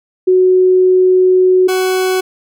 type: tone pair in turn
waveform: sine / 40% pulse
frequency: 369.6 / 373 Hz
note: F#4 / F#4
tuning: -2 / +14 cents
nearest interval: unison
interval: 16 cents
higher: second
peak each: -6 / -11 dBFS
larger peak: first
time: 0.27-1.68 / 1.68-2.21 s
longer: first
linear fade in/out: 10 ms
effects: none